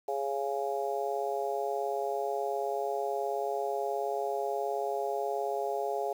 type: harmonic tone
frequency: 138.59 Hz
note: C#3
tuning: in tune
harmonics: 3 / 4 / 5 / 6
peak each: -34 / -36 / -34 / -37 dBFS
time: 0.08-6.13 s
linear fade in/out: 5 ms
effects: 9-bit